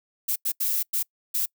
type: noise bursts at uneven times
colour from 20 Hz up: violet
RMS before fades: -25 dBFS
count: 5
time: 0.28-0.36 / 0.45-0.52 / 0.6-0.83 / 0.93-1.03 / 1.34-1.46 s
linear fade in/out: 10 ms
effects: noise-tail reverb RT60 0.1 s tail -26 dB re dry